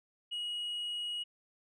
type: tone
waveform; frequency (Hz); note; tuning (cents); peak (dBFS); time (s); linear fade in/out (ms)
sine; 2900; F#7; -35; -32; 0.31-1.24; 20
effects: tanh soft clip ceiling -34 dBFS